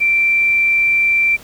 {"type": "tone", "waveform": "sine", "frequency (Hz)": 2349, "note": "D7", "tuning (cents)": 0, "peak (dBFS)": -11, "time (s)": [0, 1.37], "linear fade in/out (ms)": 20, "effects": ["pink hiss -41 dBFS RMS until 1.43 s"]}